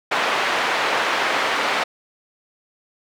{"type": "band-pass noise", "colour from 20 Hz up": "pink", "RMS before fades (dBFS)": -21, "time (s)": [0.11, 1.84], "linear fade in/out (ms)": 10, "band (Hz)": [670, 2700], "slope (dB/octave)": 12, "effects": []}